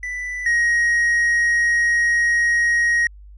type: tone pair in turn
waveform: triangle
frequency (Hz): 1983 / 1884.1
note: B6 / A#6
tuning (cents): +7 / +18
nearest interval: minor second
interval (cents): 89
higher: first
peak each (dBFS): -23 / -13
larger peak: second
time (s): 0.03-0.46 / 0.46-3.07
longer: second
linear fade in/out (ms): 2
effects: added 50 Hz sine -39 dBFS peak until 3.37 s + resampled to 24000 Hz